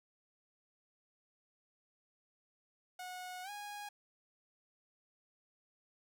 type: tone with pitch glide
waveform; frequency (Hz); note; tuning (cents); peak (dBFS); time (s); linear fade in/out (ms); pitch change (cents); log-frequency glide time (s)
sawtooth; 730 to 824.1; F#5 to G#5; -24 to -14; -40; 2.99-3.89; 5; +210; 3.43-3.5
effects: none